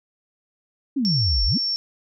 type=exponential two-way sweep; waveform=sine; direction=down then up; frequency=296.2 to 46.25 to 296.2 Hz; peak=-19 dBFS; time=0.96-1.58 s; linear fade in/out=10 ms; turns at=1.45 s
type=tone; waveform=sine; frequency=5450 Hz; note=F8; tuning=43 cents flat; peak=-21 dBFS; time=1.05-1.76 s; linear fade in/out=0 ms
effects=none